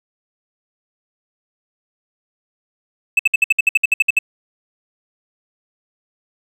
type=tone bursts; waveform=triangle; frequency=2618 Hz; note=E7; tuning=13 cents flat; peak=-7 dBFS; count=13; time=3.17-4.189 s; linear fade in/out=5 ms; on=23 ms; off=60 ms; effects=none